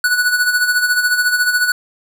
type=tone with tremolo; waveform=square; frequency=1476 Hz; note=F#6; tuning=5 cents flat; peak=-11 dBFS; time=0.04-1.72 s; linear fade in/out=2 ms; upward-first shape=sine; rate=14 Hz; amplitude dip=60%; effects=none